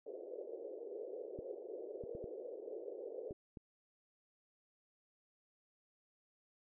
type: band-pass noise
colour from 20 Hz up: pink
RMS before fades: -47 dBFS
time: 0.06-3.33 s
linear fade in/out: 5 ms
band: 390 to 530 Hz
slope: 48 dB/octave
type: clicks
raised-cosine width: 3 ms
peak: -36 dBFS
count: 6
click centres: 1.389 / 2.038 / 2.151 / 2.242 / 3.309 / 3.572 s
effects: none